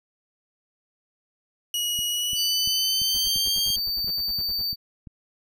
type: tone with pitch glide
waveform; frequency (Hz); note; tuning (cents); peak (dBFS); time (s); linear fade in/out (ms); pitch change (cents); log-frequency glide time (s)
sawtooth; 2905 to 3205; F#7 to G7; -32 to +38; -21; 1.74-3.76; 2; +170; 2.09-3.55
type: click train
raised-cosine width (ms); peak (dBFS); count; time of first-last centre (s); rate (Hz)
5; -28; 10; 1.99-5.072; 2.92
type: tone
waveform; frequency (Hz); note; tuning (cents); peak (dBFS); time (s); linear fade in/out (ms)
square; 4591; D8; -40; -25; 2.35-4.76; 50
type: noise bursts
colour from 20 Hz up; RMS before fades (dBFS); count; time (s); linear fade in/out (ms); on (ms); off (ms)
brown; -39; 15; 3.14-4.626; 10; 44; 59
effects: none